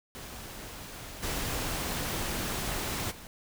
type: noise with level steps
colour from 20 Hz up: pink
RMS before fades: -43 / -33 / -47 dBFS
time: 0.15-3.27 s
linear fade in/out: 0 ms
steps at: 1.22 / 3.1 s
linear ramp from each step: 20 ms
effects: none